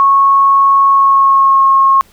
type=tone with pitch glide; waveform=sine; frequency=1100 to 1083.6 Hz; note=C#6 to C#6; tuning=-14 to -40 cents; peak=-5 dBFS; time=0-2.01 s; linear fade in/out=0 ms; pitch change=-26 cents; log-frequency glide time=0.88-1.65 s; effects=pink hiss -47 dBFS RMS until 2.12 s